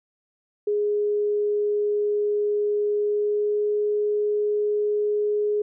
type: tone with pitch glide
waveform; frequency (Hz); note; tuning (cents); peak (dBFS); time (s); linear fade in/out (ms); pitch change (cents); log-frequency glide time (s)
sine; 415.3 to 417.7; G#4 to G#4; 0 to +10; -20; 0.67-5.62; 5; +10; 2.96-3.69
effects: none